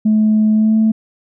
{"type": "tone with pitch glide", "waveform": "sine", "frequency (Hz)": [215.6, 219.9], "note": ["A3", "A3"], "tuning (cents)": [-35, -1], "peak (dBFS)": -8, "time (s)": [0.05, 0.92], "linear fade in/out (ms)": 10, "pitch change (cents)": 34, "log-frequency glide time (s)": [0.53, 0.77], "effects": ["tanh soft clip ceiling -6 dBFS"]}